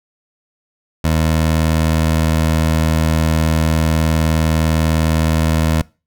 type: tone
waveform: 20% pulse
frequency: 79.7 Hz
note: D#2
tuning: 42 cents sharp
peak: -8 dBFS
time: 1.04-5.82 s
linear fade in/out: 5 ms
effects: noise-tail reverb RT60 0.3 s tail -22 dB re dry